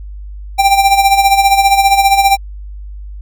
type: tone with tremolo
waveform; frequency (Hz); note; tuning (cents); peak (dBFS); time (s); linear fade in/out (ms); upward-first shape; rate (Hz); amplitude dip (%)
square; 788; G5; +9; -5; 0.58-2.37; 20; sine; 15; 65
effects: added 50 Hz sine -25 dBFS peak until 3.21 s